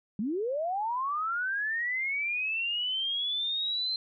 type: linear sweep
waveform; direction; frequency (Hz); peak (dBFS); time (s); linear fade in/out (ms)
sine; up; 189.4 to 4132; -28; 0.19-3.96; 2
effects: none